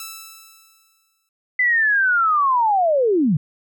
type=tone with exponential decay; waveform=5% pulse; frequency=1318.5 Hz; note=E6; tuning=in tune; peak=-18 dBFS; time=0-1.29 s; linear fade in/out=2 ms; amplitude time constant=280 ms
type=linear sweep; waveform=sine; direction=down; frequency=2020 to 132.7 Hz; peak=-14 dBFS; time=1.59-3.37 s; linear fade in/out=5 ms
effects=none